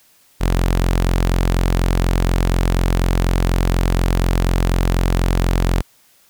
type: tone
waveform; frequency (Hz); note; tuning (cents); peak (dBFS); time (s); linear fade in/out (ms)
sawtooth; 44.12; F1; +18; -10; 0.4-5.82; 20
effects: white hiss -54 dBFS RMS until 6.29 s